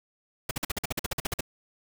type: noise bursts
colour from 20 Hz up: pink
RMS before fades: -29 dBFS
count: 14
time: 0.49-1.408 s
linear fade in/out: 5 ms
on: 21 ms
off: 48 ms
effects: none